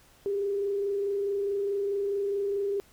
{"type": "tone with frequency modulation", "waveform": "sine", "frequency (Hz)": 400.5, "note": "G4", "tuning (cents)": 37, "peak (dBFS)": -26, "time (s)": [0.26, 2.8], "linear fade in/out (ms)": 0, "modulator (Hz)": 24.7, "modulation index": 0.33, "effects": ["pink hiss -59 dBFS RMS until 2.92 s"]}